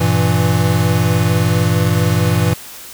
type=chord; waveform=square; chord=E diminished; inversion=first; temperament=equal with one note detuned; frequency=98 / 117.76 / 164.81 Hz; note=G2 / Bb2 / E3; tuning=0 / +18 / 0 cents; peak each=-17 dBFS; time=0-2.54 s; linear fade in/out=10 ms; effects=white hiss -34 dBFS RMS until 2.93 s